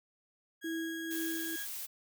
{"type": "tone", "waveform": "35% pulse", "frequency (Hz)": 1646, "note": "G#6", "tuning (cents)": -16, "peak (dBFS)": -39, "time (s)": [0.61, 1.67], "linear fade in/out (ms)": 50}
{"type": "tone with tremolo", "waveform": "sine", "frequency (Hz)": 325.8, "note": "E4", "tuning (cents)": -20, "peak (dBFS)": -34, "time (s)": [0.64, 1.56], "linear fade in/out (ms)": 5, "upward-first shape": "sine", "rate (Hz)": 2.1, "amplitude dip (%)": 45}
{"type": "noise", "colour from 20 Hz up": "blue", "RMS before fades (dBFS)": -41, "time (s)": [1.1, 1.87], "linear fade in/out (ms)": 20}
{"effects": []}